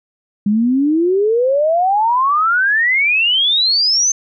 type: exponential sweep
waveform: sine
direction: up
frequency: 200 to 6330 Hz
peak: -11 dBFS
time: 0.46-4.12 s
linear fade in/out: 5 ms
effects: none